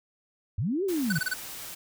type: linear two-way sweep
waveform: sine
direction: up then down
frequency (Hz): 78.7 to 407 to 137.7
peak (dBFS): -25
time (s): 0.58-1.19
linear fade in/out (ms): 5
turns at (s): 0.84
type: noise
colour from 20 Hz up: white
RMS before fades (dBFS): -40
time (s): 0.88-1.75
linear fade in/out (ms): 10
type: tone bursts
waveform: square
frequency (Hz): 1504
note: F#6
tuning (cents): +28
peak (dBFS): -26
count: 5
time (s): 1.1-1.338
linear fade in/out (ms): 5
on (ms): 26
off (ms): 27
effects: none